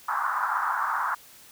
pink band-pass noise, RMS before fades -27 dBFS, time 0.08-1.15 s, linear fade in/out 10 ms, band 890 to 1500 Hz, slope 48 dB/octave, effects white hiss -51 dBFS RMS until 1.51 s

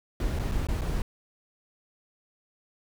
brown noise with dropouts, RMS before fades -28 dBFS, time 0.2-1.02 s, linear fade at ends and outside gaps 2 ms, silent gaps 0.39-0.395 / 0.515-0.519 / 0.67-0.686 / 0.811-0.817 s, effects none

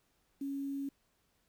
sine tone with quantisation, 277.2 Hz, C#4, in tune, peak -35 dBFS, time 0.41-0.89 s, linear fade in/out 5 ms, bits 10, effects pink hiss -75 dBFS RMS until 1.48 s

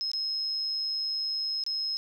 sine tone with dropouts, 5150 Hz, E8, 41 cents flat, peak -28 dBFS, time 0.01-1.97 s, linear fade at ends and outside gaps 0 ms, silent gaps 0.116-0.134 / 1.638-1.664 s, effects 10-bit

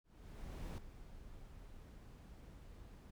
brown noise with ADSR envelope, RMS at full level -43 dBFS, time 0.04-3.11 s, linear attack 740 ms, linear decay 3 ms, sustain -12 dB, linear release 11 ms, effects none

